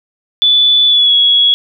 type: tone with pitch glide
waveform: sine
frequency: 3473 to 3347 Hz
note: A7 to G#7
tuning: -23 to +13 cents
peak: -6 dBFS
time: 0.42-1.54 s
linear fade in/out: 0 ms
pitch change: -64 cents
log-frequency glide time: 0.87-1.14 s
effects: none